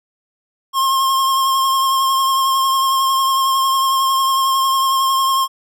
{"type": "tone with vibrato", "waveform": "square", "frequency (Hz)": 1070, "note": "C6", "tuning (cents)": 38, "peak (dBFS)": -14, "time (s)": [0.73, 5.48], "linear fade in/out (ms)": 50, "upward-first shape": "triangle", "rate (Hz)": 11, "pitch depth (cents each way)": 27, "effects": []}